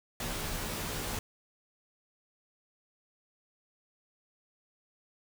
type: noise with comb filter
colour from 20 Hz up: pink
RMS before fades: -36 dBFS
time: 0.2-1.19 s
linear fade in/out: 2 ms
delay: 15 ms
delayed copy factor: -0.8
effects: none